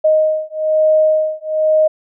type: beating tone pair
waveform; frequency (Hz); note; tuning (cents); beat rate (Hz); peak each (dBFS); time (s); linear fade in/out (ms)
sine; 622.3 / 623.4; D#5 / D#5; 0 / +3; 1.1; -14; 0.04-1.88; 10
effects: none